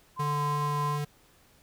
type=tone with vibrato; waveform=sine; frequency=1031 Hz; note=C6; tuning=26 cents flat; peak=-29 dBFS; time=0.16-0.99 s; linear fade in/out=50 ms; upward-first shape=sine; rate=2.8 Hz; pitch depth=12 cents each way
type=tone; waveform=square; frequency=146.83 Hz; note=D3; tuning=in tune; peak=-30 dBFS; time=0.19-1.05 s; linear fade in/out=10 ms
effects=pink hiss -61 dBFS RMS until 1.62 s